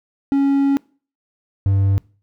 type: tone pair in turn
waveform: triangle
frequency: 277.2 / 98 Hz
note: C#4 / G2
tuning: 0 / 0 cents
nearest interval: octave + tritone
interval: 1800 cents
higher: first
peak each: -11 dBFS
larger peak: neither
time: 0.32-0.77 / 1.66-1.98 s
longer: first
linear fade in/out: 0 ms
effects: noise-tail reverb RT60 0.4 s tail -24 dB re dry